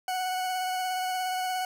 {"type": "tone with vibrato", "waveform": "40% pulse", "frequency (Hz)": 740, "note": "F#5", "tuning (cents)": 0, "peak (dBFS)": -27, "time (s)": [0.08, 1.65], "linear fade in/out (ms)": 2, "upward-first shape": "sine", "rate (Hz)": 17, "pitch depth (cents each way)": 15, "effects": []}